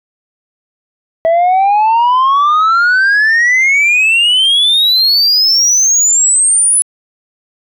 sine exponential sweep, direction up, 648 to 10170 Hz, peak -4 dBFS, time 1.25-6.82 s, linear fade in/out 0 ms, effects tanh soft clip ceiling -6 dBFS

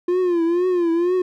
triangle tone with vibrato, 349.2 Hz, F4, in tune, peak -14 dBFS, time 0.08-1.22 s, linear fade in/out 5 ms, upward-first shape triangle, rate 2.1 Hz, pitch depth 110 cents each way, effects none

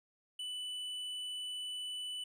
triangle tone with hard clipping, 2984 Hz, F#7, 14 cents sharp, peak -40 dBFS, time 0.39-2.24 s, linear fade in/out 5 ms, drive 9 dB, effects none

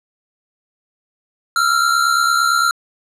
square tone pair together, 1318.5 / 1387.3 Hz, E6 / F6, 0 / -12 cents, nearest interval minor second, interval 88 cents, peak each -19 / -15 dBFS, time 1.56-2.71 s, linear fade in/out 2 ms, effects low-pass 11000 Hz 12 dB/octave

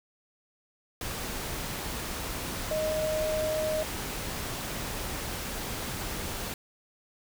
sine tone in noise, 622.3 Hz, D#5, in tune, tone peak -27 dBFS, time 2.71-3.83 s, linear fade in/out 2 ms, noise pink, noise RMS -35 dBFS, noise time 1.01-6.54 s, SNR +5 dB, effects none

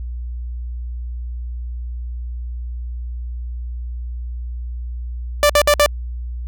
sawtooth tone bursts, 587.3 Hz, D5, in tune, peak -6 dBFS, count 4, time 5.43-5.861 s, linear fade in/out 0 ms, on 65 ms, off 57 ms, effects added 60 Hz sine -24 dBFS peak until 6.47 s

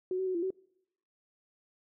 sine tone with pitch steps, 369.1 / 377.6 / 371.1 / 340.5 / 377.5 Hz, F#4 / F#4 / F#4 / F4 / F#4, -4 / +35 / +5 / -44 / +35 cents, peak -29 dBFS, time 0.11-0.505 s, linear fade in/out 2 ms, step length 79 ms, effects noise-tail reverb RT60 0.8 s tail -25 dB re dry

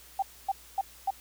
sine tone bursts, 781 Hz, G5, 7 cents flat, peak -24 dBFS, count 4, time 0.19-1.106 s, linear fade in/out 5 ms, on 34 ms, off 260 ms, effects added 60 Hz sine -59 dBFS peak until 1.2 s + white hiss -53 dBFS RMS until 1.2 s

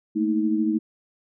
sine tone cluster, 218.8 / 231.8 / 317.4 Hz, A3 / A#3 / D#4, -9 / -10 / +35 cents, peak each -24 / -29 / -22 dBFS, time 0.15-0.79 s, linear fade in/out 20 ms, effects none

